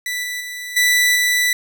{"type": "tone with level steps", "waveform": "sawtooth", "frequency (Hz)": 1975.5, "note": "B6", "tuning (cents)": 0, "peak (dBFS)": [-18, -20, -24, -9, -11], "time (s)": [0.06, 1.53], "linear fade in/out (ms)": 2, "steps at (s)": [0.23, 0.4, 0.76, 1.15], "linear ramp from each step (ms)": 10, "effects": []}